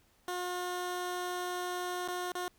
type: tone with dropouts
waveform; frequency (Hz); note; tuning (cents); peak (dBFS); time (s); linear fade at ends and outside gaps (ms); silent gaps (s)
15% pulse; 358.8; F4; +47; -28; 0.28-2.48; 1; 2.078-2.085 / 2.319-2.352
effects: pink hiss -68 dBFS RMS until 2.58 s